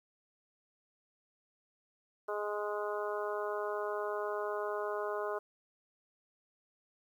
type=harmonic tone; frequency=208.1 Hz; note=G#3; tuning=4 cents sharp; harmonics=2 / 3 / 4 / 5 / 6 / 7; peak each=-37 / -39 / -45 / -42 / -43 / -46 dBFS; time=2.28-5.39 s; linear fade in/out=10 ms; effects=11-bit